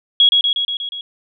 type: tone with echo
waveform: sine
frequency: 3322 Hz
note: G#7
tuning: in tune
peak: -7 dBFS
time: 0.2-0.29 s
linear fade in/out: 2 ms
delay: 120 ms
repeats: 6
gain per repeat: -3 dB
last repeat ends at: 1.01 s
effects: none